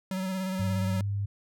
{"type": "tone with vibrato", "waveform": "square", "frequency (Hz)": 188.2, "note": "F#3", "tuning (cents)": 30, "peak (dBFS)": -30, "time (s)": [0.11, 1.01], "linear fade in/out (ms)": 2, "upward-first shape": "square", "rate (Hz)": 17, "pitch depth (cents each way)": 24}
{"type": "tone", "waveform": "sine", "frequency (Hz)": 100.6, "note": "G2", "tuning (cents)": 45, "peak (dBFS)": -27, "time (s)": [0.59, 1.26], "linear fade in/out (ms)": 10}
{"effects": []}